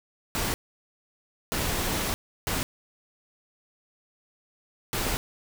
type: noise bursts at uneven times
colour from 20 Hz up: pink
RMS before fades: -28 dBFS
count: 4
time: 0.35-0.54 / 1.52-2.14 / 2.47-2.63 / 4.93-5.17 s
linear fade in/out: 0 ms
effects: none